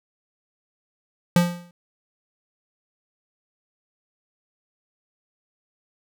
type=tone with exponential decay; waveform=square; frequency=174.61 Hz; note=F3; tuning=in tune; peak=-12 dBFS; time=1.36-1.71 s; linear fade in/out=2 ms; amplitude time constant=74 ms; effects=none